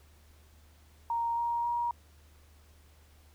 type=tone with pitch steps; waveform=sine; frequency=932.3 / 941 / 949.7 Hz; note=A#5 / A#5 / A#5; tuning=0 / +16 / +32 cents; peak=-28 dBFS; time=1.1-1.91 s; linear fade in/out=2 ms; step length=270 ms; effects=added 75 Hz sine -57 dBFS peak until 3.34 s + pink hiss -64 dBFS RMS until 3.34 s